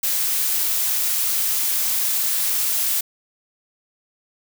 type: noise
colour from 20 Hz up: blue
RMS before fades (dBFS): -21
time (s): 0.03-3.01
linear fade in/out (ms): 5
effects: none